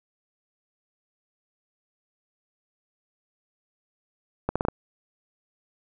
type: accelerating click train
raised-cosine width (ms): 1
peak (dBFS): -10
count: 5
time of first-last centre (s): 4.49-4.685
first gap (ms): 66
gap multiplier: 0.8
effects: none